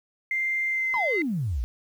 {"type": "tone with pitch glide", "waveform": "sine", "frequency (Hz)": [2093, 2061], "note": ["C7", "C7"], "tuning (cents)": [0, -27], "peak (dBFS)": -23, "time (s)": [0.31, 1.22], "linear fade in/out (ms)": 2, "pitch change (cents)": -27, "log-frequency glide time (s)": [0.67, 0.95]}
{"type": "exponential sweep", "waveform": "sine", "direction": "down", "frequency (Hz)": [1046.5, 51.91], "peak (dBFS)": -24, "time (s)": [0.94, 1.64], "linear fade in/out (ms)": 0}
{"effects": ["tanh soft clip ceiling -16 dBFS", "9-bit"]}